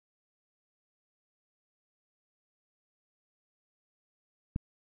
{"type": "click", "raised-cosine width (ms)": 5, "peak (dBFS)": -19, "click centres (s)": 4.561, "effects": []}